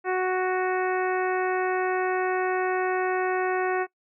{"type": "harmonic tone", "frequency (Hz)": 370, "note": "F#4", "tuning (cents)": 0, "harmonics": [1, 2, 3, 4, 5, 6, 7], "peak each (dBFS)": [-25, -28, -33, -33, -34, -40, -42], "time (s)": [0.04, 3.87], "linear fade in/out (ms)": 50, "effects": ["noise-tail reverb RT60 0.1 s tail -22 dB re dry"]}